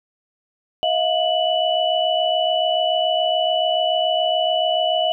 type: tone cluster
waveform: sine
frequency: 641 / 708 / 2963 Hz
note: E5 / F5 / F#7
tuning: -49 / +23 / +2 cents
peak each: -20 / -21 / -22 dBFS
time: 0.83-5.12 s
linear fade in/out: 0 ms
effects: none